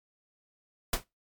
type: noise with exponential decay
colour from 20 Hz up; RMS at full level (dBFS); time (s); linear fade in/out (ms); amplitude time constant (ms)
pink; -22; 0.93-1.04; 5; 22
effects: noise-tail reverb RT60 0.2 s tail -21 dB re dry + MP3 96 kbps